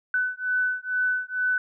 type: beating tone pair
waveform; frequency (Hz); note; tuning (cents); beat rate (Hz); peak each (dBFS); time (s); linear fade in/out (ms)
sine; 1500 / 1502.2; F#6 / F#6; +23 / +26; 2.2; -26; 0.14-1.58; 2
effects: none